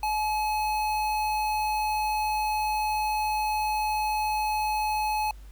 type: tone with notch filter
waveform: square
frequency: 853 Hz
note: G#5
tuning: 46 cents sharp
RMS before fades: -27 dBFS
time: 0.03-5.31 s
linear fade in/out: 2 ms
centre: 7100 Hz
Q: 1.5
effects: added 50 Hz sine -42 dBFS peak until 5.51 s + pink hiss -59 dBFS RMS until 5.51 s